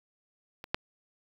clicks, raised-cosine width 0.3 ms, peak -25 / -10 dBFS, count 2, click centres 0.641 / 0.745 s, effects 7-bit

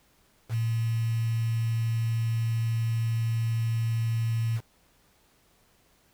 sine tone with quantisation, 114.1 Hz, A#2, 37 cents flat, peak -24 dBFS, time 0.49-4.61 s, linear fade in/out 50 ms, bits 7, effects pink hiss -64 dBFS RMS until 6.13 s

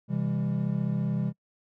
triangle chord, C major, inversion none, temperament equal with one note detuned, 130.81 / 164.81 / 200.3 Hz, C3 / E3 / G3, 0 / 0 / +38 cents, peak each -28 dBFS, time 0.08-1.33 s, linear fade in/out 50 ms, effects noise-tail reverb RT60 0.1 s tail -25 dB re dry

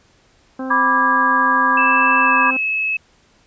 harmonic tone, 261.6 Hz, C4, in tune, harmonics 1 / 2 / 3 / 4 / 5 / 6, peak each -24 / -30 / -34 / -36 / -38 / -40 dBFS, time 0.59-2.57 s, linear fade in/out 5 ms
sine chord, G# diminished, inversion first, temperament equal with one note detuned, 987.8 / 1174.7 / 1636.5 Hz, B5 / D6 / G#6, 0 / 0 / -26 cents, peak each -17 dBFS, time 0.7-2.51 s, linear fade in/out 10 ms
sine tone with pitch glide, 2637 to 2587 Hz, E7 to E7, 0 to -33 cents, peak -17 dBFS, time 1.77-2.97 s, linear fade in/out 5 ms, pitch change -33 cents, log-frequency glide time 2.21-2.46 s
effects pink hiss -55 dBFS RMS until 3.46 s + resampled to 16000 Hz

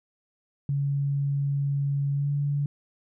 sine tone with pitch glide, 140.7 to 143.32 Hz, C#3 to D3, +26 to -42 cents, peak -23 dBFS, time 0.69-2.66 s, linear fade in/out 2 ms, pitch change +32 cents, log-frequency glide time 2.13-2.3 s, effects none

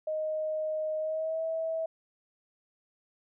sine tone with pitch glide, 622.3 to 648.4 Hz, D#5 to E5, 0 to -29 cents, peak -29 dBFS, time 0.07-1.86 s, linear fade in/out 5 ms, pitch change +71 cents, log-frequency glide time 0.98-1.43 s, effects none

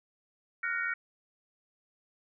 sine chord, Gb major seventh, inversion third, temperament equal with one note detuned, 1396.9 / 1480 / 1864.7 / 2259 Hz, F6 / Gb6 / Bb6 / Db7, 0 / 0 / 0 / +32 cents, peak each -35 / -35 / -35 / -37 dBFS, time 0.63-0.94 s, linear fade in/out 5 ms, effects none

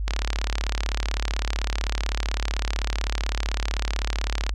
click train, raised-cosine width 0.2 ms, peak -9 dBFS, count 159, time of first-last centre 0.08-4.493 s, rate 35.8 Hz, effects added 50 Hz sine -24 dBFS peak until 4.54 s

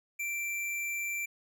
square tone, 2349 Hz, D7, in tune, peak -33 dBFS, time 0.19-1.26 s, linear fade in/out 10 ms, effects none

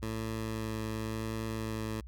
15% pulse tone with vibrato, 110.7 Hz, A2, 11 cents sharp, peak -28 dBFS, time 0.02-2.01 s, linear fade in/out 10 ms, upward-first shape sine, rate 0.91 Hz, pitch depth 11 cents each way, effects added 60 Hz sine -43 dBFS peak until 2.07 s

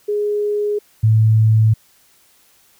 sine tone pair in turn, 415.3 / 110 Hz, G#4 / A2, 0 / 0 cents, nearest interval octave + major seventh, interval 2300 cents, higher first, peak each -16 / -9 dBFS, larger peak second, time 0.08-0.79 / 1.03-1.74 s, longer neither, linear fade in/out 10 ms, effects white hiss -54 dBFS RMS until 2.79 s

